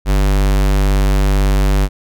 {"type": "tone", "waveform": "square", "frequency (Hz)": 49, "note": "G1", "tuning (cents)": 0, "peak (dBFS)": -11, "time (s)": [0.05, 1.89], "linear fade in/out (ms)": 50, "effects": []}